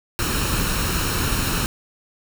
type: noise with comb filter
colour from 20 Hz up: pink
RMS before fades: -22 dBFS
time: 0.19-1.66 s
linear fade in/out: 0 ms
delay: 0.73 ms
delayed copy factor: +0.55
effects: none